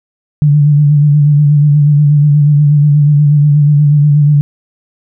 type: tone with vibrato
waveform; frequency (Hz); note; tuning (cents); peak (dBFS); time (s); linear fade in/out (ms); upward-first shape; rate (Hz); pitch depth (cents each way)
sine; 146.83; D3; 0; -4; 0.42-4.41; 0; sine; 8.3; 41
effects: none